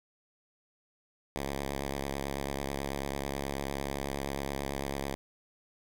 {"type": "tone with vibrato", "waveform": "5% pulse", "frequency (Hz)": 69.3, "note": "C#2", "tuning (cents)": 0, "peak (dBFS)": -22, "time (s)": [1.36, 5.15], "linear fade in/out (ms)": 0, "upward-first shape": "sine", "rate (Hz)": 9, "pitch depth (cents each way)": 36, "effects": []}